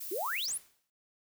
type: noise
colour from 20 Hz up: violet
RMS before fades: -41 dBFS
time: 0-0.47 s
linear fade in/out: 10 ms
type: exponential sweep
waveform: sine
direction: up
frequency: 329.6 to 12000 Hz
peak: -32 dBFS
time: 0.11-0.58 s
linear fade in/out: 10 ms
type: noise with exponential decay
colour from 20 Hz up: white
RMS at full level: -46 dBFS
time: 0.48-0.9 s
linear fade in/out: 1 ms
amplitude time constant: 91 ms
effects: noise-tail reverb RT60 0.2 s tail -19 dB re dry